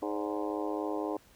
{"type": "harmonic tone with a mistuned harmonic", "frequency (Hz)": 103.83, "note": "G#2", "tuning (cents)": 0, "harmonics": [3, 4, 5, 6, 7, 8, 9, 10], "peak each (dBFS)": [-35, -37, -39, -41, -42, -43, -44, -45], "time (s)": [0.02, 1.17], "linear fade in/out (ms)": 5, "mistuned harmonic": 6, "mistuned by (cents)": -84, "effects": ["pink hiss -61 dBFS RMS until 1.35 s"]}